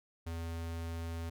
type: tone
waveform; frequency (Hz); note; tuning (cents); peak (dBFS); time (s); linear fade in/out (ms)
square; 83.1; E2; +15; -38; 0.26-1.3; 10
effects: none